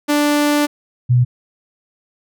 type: tone pair in turn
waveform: sawtooth / sine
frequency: 293.7 / 123.49 Hz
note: D4 / B2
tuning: 0 / 0 cents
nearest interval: octave + minor third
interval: 1500 cents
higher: first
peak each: -9 dBFS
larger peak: neither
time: 0.08-0.67 / 1.09-1.25 s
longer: first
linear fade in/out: 20 ms
effects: none